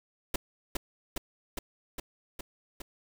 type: noise with echo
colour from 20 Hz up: pink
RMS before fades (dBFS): -29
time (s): 0.34-0.36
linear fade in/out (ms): 5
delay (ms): 410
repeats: 6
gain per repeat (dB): -2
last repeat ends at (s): 2.82
effects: none